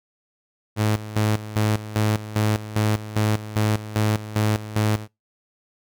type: tone with tremolo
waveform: sawtooth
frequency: 107 Hz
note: A2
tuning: 48 cents flat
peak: -14 dBFS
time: 0.76-5.08 s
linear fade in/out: 50 ms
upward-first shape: square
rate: 2.5 Hz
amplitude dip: 80%
effects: noise-tail reverb RT60 0.2 s tail -23 dB re dry